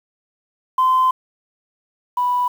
sine tone pair in turn, 1031 / 986.3 Hz, C6 / B5, -26 / -3 cents, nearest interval minor second, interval 77 cents, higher first, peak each -11 / -15 dBFS, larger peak first, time 0.78-1.11 / 2.17-2.48 s, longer first, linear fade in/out 5 ms, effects tanh soft clip ceiling -9 dBFS + 7-bit

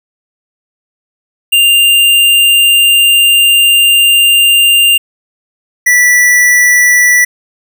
square tone pair in turn, 2794 / 1961.9 Hz, F7 / B6, 0 / -12 cents, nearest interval tritone, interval 612 cents, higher first, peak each -5 dBFS, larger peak neither, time 1.52-4.98 / 5.86-7.25 s, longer first, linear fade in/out 10 ms, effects none

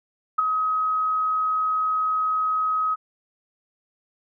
sine tone with ADSR envelope, 1268 Hz, D#6, 32 cents sharp, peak -13 dBFS, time 0.38-2.96 s, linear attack 11 ms, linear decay 10 ms, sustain -7 dB, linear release 28 ms, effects none

